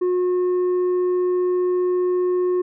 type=tone with tanh clipping; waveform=sine; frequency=361.5 Hz; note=F#4; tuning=40 cents flat; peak=-18 dBFS; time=0.01-2.62 s; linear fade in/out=10 ms; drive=4 dB; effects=none